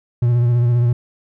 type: tone with vibrato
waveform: triangle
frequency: 120.3 Hz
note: B2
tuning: 45 cents flat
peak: -10 dBFS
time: 0.22-0.93 s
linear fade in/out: 5 ms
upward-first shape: sine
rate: 15 Hz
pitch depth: 34 cents each way
effects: none